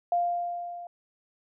sine tone with level ramp, 698.5 Hz, F5, in tune, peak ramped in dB -21 to -38 dBFS, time 0.12-0.87 s, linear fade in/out 2 ms, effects none

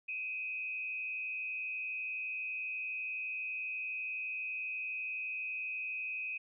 sine tone with frequency modulation, 2519 Hz, D#7, 21 cents sharp, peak -36 dBFS, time 0.08-6.38 s, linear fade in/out 10 ms, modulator 112 Hz, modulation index 0.68, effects none

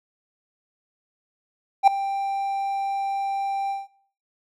triangle tone with ADSR envelope, 788 Hz, G5, 9 cents sharp, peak -5 dBFS, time 1.83-3.88 s, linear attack 45 ms, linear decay 3 ms, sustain -16 dB, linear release 180 ms, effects noise-tail reverb RT60 0.6 s tail -23 dB re dry + MP3 64 kbps

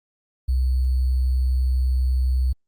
sine tone with sample-and-hold, 64 Hz, C2, 38 cents flat, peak -17 dBFS, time 0.48-2.53 s, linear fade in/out 10 ms, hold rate 4410 Hz, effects Opus 48 kbps

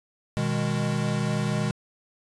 square chord, G# minor, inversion first, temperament equal with one note detuned, 123.47 / 155.56 / 204.4 Hz, B2 / D#3 / G#3, 0 / 0 / -27 cents, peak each -29 dBFS, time 0.37-1.71 s, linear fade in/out 0 ms, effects resampled to 22050 Hz

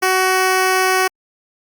10% pulse tone, 374.3 Hz, F#4, 20 cents sharp, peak -5 dBFS, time 0.02-1.08 s, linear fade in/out 10 ms, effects Opus 48 kbps

